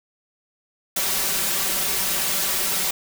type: noise with comb filter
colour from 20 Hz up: white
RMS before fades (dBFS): -23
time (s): 0.96-2.91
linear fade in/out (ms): 5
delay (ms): 5.2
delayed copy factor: +0.95
effects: none